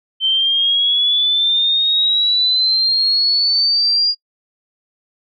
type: exponential sweep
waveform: sine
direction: up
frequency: 3094 to 4835 Hz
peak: -12 dBFS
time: 0.2-4.15 s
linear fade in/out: 50 ms
effects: noise-tail reverb RT60 0.1 s tail -26 dB re dry